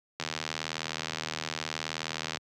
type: click train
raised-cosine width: 0.2 ms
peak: -14 dBFS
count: 173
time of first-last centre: 0.2-2.372 s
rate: 79.2 Hz
effects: high-pass 100 Hz 12 dB/octave